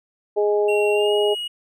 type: harmonic tone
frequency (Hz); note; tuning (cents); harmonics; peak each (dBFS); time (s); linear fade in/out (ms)
207.7; G#3; 0; 2 / 3 / 4; -17 / -24 / -28; 0.36-1.35; 20
type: tone with pitch glide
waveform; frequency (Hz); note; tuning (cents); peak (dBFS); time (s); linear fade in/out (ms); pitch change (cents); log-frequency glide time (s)
triangle; 2740 to 2893; F7 to F#7; -34 to -40; -24; 0.68-1.48; 10; +94; 0.93-1.13
effects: none